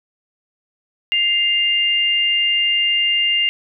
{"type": "tone pair together", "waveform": "sine", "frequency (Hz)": [2095, 2804], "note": ["C7", "F7"], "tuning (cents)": [2, 6], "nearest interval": "perfect fourth", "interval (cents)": 504, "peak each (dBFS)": [-21, -15], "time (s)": [1.12, 3.49], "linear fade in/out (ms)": 0, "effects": []}